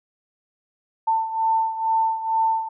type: beating tone pair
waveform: sine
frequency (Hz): 893 / 895.2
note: A5 / A5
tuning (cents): +25 / +30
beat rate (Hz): 2.2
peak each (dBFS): -20 / -25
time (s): 1.07-2.69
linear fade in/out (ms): 10
effects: none